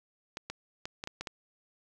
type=clicks; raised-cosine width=0.2 ms; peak=-20 dBFS; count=7; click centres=0.371 / 0.5 / 0.855 / 1.039 / 1.074 / 1.21 / 1.272 s; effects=none